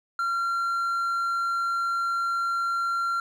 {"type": "tone", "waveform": "triangle", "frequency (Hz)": 1374, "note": "F6", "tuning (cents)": -29, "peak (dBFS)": -22, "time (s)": [0.19, 3.2], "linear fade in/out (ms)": 2, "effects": []}